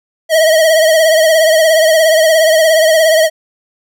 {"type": "tone with vibrato", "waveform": "square", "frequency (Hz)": 638, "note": "D#5", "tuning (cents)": 43, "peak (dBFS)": -7, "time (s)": [0.29, 3.3], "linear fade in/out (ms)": 50, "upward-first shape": "triangle", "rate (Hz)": 17, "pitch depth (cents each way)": 70, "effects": []}